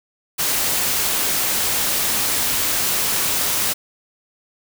white noise, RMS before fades -20 dBFS, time 0.38-3.74 s, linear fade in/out 20 ms, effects none

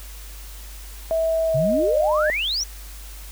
sine tone with pitch glide, 650 to 610 Hz, E5 to D#5, -24 to -34 cents, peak -18 dBFS, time 1.11-2.3 s, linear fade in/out 0 ms, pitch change -110 cents, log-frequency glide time 1.46-1.92 s
sine exponential sweep, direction up, 124.5 to 6080 Hz, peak -21 dBFS, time 1.54-2.64 s, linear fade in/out 10 ms
effects added 50 Hz sine -36 dBFS peak until 3.31 s + white hiss -43 dBFS RMS until 3.31 s

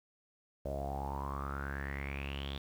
sawtooth tone with low-pass filter sweep, 69.3 Hz, C#2, in tune, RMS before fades -39 dBFS, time 0.65-2.58 s, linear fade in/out 5 ms, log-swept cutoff 580 to 3600 Hz, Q 9.7, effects 10-bit

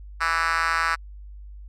5% pulse tone with high-pass filter, 164.81 Hz, E3, in tune, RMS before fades -23 dBFS, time 0.2-0.96 s, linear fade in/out 20 ms, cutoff 1300 Hz, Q 2.8, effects added 50 Hz sine -38 dBFS peak until 1.68 s + low-pass 7000 Hz 12 dB/octave

